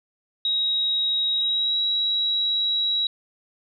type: tone with pitch glide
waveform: sine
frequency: 3807 to 3874 Hz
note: A#7 to B7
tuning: +36 to -34 cents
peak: -20 dBFS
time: 0.45-3.07 s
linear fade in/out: 2 ms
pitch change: +30 cents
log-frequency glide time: 1.32-1.79 s
effects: none